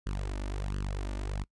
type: tone with flanger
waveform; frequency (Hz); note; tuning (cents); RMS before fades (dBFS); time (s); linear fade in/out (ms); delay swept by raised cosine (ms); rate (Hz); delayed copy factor
sawtooth; 49; G1; 0; -34; 0.06-1.44; 10; 0.64 to 3.44; 1.4; +0.95
effects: noise-tail reverb RT60 0.1 s tail -22 dB re dry + resampled to 22050 Hz